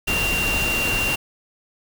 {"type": "tone in noise", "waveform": "sine", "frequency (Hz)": 2767, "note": "F7", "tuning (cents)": -17, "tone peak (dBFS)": -21, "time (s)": [0.07, 1.16], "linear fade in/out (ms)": 10, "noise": "pink", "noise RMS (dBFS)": -25, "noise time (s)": [0.07, 1.16], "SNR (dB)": 1, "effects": []}